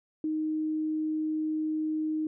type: tone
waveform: sine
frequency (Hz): 311.1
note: D#4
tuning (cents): 0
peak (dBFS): -27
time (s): 0.24-2.27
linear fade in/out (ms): 2
effects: none